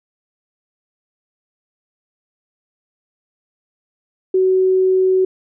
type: tone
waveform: sine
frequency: 374.9 Hz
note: F#4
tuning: 23 cents sharp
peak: -11 dBFS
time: 4.34-5.25 s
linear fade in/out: 5 ms
effects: none